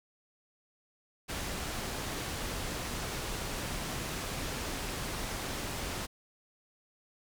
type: low-pass noise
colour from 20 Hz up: pink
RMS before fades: -37 dBFS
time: 1.28-6.07 s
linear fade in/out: 20 ms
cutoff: 11000 Hz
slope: 12 dB/octave
effects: none